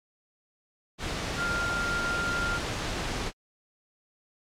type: tone in noise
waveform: sine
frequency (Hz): 1396.9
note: F6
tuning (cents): 0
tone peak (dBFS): -28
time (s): 1.36-2.6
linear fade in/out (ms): 50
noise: pink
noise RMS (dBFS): -32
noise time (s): 0.98-3.32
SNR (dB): +1
effects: low-pass 6000 Hz 12 dB/octave + AAC 64 kbps